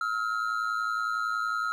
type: ring-modulated tone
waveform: triangle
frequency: 1347 Hz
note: E6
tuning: 37 cents sharp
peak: -22 dBFS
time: 0.01-1.72 s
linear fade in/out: 0 ms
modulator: 55.4 Hz
effects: none